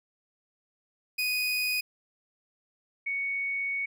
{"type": "tone pair in turn", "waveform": ["30% pulse", "sine"], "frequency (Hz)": [2489, 2226], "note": ["D#7", "C#7"], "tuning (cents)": [0, 7], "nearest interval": "major second", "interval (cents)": 193, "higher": "first", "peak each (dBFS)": [-24, -28], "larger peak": "first", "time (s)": [[1.18, 1.81], [3.06, 3.86]], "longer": "second", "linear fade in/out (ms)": 10, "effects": []}